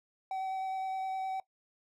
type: tone with vibrato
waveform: triangle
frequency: 762 Hz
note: G5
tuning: 49 cents flat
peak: -31 dBFS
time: 0.31-1.4 s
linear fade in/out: 2 ms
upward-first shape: square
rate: 9.7 Hz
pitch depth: 8 cents each way
effects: noise-tail reverb RT60 0.1 s tail -19 dB re dry